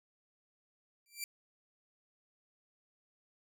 10% pulse tone with exponential growth, 2349 Hz, D7, in tune, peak -25 dBFS, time 1.06-1.24 s, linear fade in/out 1 ms, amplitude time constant 38 ms, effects none

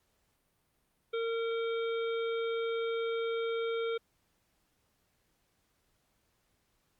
harmonic tone, 458.1 Hz, A#4, 30 cents flat, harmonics 1 / 3 / 5 / 7 / 8, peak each -31 / -41 / -45 / -48 / -49 dBFS, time 1.13-3.98 s, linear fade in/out 10 ms, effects pink hiss -75 dBFS RMS until 6.99 s + Opus 48 kbps

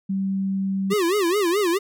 sine tone, 193.5 Hz, G3, 22 cents flat, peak -21 dBFS, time 0.09-0.94 s, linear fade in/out 10 ms
square tone with vibrato, 375.6 Hz, F#4, 26 cents sharp, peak -19 dBFS, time 0.9-1.79 s, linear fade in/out 20 ms, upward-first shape sine, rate 4.7 Hz, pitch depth 210 cents each way
effects none

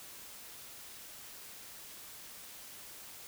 silence, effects white hiss -50 dBFS RMS until 3.27 s

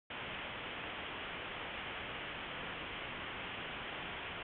white low-pass noise, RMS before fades -44 dBFS, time 0.1-4.43 s, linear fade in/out 5 ms, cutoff 3300 Hz, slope 96 dB/octave, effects none

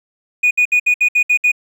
triangle tone bursts, 2465 Hz, D#7, 17 cents flat, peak -7 dBFS, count 8, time 0.43-1.518 s, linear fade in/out 10 ms, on 80 ms, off 64 ms, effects tanh soft clip ceiling -5 dBFS

